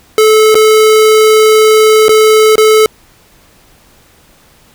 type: tone with dropouts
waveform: square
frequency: 434 Hz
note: A4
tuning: 24 cents flat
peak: -4 dBFS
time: 0.18-2.86 s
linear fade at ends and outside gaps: 1 ms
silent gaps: 0.545-0.553 / 2.083-2.092 / 2.556-2.58 s
effects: pink hiss -45 dBFS RMS until 4.74 s